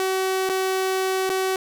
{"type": "tone with dropouts", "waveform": "sawtooth", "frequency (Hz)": 378.4, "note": "F#4", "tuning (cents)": 39, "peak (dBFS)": -17, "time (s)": [0, 1.56], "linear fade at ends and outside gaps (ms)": 1, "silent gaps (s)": [[0.491, 0.497], [1.294, 1.3]], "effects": []}